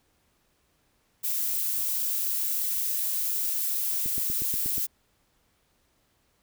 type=noise; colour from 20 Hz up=violet; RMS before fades=-28 dBFS; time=1.23-4.87 s; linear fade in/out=20 ms
type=click train; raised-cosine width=3 ms; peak=-25 dBFS; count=7; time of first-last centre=4.06-4.78 s; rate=8.33 Hz
effects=pink hiss -69 dBFS RMS until 6.42 s